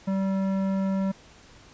sine tone with tanh clipping, 193 Hz, G3, 27 cents flat, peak -25 dBFS, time 0.07-1.12 s, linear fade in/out 10 ms, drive 14 dB, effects pink hiss -52 dBFS RMS until 1.73 s + resampled to 16000 Hz

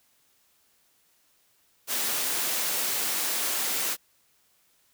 white high-pass noise, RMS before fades -28 dBFS, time 1.87-3.97 s, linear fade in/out 50 ms, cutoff 240 Hz, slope 12 dB/octave, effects white hiss -66 dBFS RMS until 4.93 s

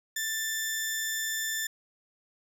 sawtooth tone pair together, 1772 / 3544 Hz, A6 / A7, +12 / +12 cents, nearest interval octave, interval 1200 cents, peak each -28 dBFS, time 0.16-1.67 s, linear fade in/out 5 ms, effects none

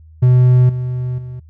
triangle tone with level steps, 125.5 Hz, B2, 28 cents sharp, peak -5 / -16 / -24 dBFS, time 0.22-1.4 s, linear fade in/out 10 ms, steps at 0.69 / 1.18 s, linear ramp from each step 5 ms, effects noise-tail reverb RT60 0.1 s tail -25 dB re dry + added 79 Hz sine -39 dBFS peak until 1.49 s

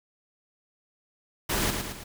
pink noise with echo, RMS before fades -27 dBFS, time 1.49-1.71 s, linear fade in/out 10 ms, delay 110 ms, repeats 3, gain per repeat -5 dB, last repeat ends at 2.04 s, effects none

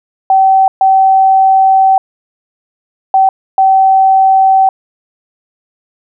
sine tone bursts at uneven times, 768 Hz, G5, 36 cents flat, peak -4 dBFS, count 4, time 0.3-0.68 / 0.81-1.98 / 3.14-3.29 / 3.58-4.69 s, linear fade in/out 2 ms, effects none

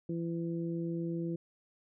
harmonic tone, 168 Hz, E3, 33 cents sharp, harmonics 1 / 2 / 3, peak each -35 / -36 / -46 dBFS, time 0.09-1.36 s, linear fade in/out 5 ms, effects none

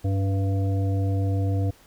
harmonic tone with a mistuned harmonic, 98 Hz, G2, in tune, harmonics 1 / 3 / 5 / 7, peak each -21 / -31 / -35 / -38 dBFS, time 0.04-1.71 s, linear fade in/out 10 ms, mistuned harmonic 3, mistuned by -43 cents, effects pink hiss -55 dBFS RMS until 1.86 s

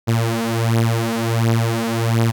sawtooth beating tone pair, 114 / 115.4 Hz, A#2 / A#2, -38 / -17 cents, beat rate 1.4 Hz, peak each -15 dBFS, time 0.07-2.32 s, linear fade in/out 20 ms, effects none

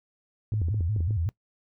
sine tone with vibrato, 94.4 Hz, F#2, 35 cents sharp, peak -24 dBFS, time 0.52-1.29 s, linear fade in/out 0 ms, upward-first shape square, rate 5.4 Hz, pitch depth 220 cents each way
clicks, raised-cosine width 3 ms, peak -25 dBFS, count 8, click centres 0.538 / 0.617 / 0.685 / 0.744 / 0.808 / 0.963 / 1.006 / 1.108 s
effects noise-tail reverb RT60 0.1 s tail -21 dB re dry

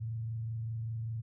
sine tone with frequency modulation, 113.1 Hz, A2, 48 cents sharp, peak -34 dBFS, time 0-1.22 s, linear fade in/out 20 ms, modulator 25.1 Hz, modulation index 0.27, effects none

